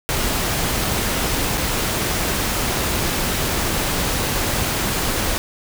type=noise with dropouts; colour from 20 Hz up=pink; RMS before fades=-21 dBFS; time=0.09-5.38 s; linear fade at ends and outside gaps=0 ms; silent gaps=1.574-1.578 s; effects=none